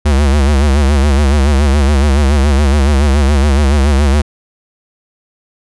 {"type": "tone with vibrato", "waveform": "square", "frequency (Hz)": 70.7, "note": "C#2", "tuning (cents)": 35, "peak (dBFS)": -8, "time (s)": [0.05, 4.22], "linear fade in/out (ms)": 10, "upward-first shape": "sine", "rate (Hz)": 7.1, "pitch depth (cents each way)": 110, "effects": ["resampled to 24000 Hz"]}